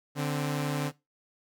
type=tone pair together; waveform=sawtooth; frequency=146.82 / 261.6 Hz; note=D3 / C4; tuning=0 / 0 cents; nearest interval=minor seventh; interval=1000 cents; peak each=-25 / -30 dBFS; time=0.15-0.92 s; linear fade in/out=50 ms; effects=noise-tail reverb RT60 0.2 s tail -18 dB re dry